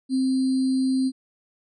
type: tone with sample-and-hold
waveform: sine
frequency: 262 Hz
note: C4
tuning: 2 cents sharp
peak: -19 dBFS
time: 0.09-1.12 s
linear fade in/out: 50 ms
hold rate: 4410 Hz
effects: resampled to 24000 Hz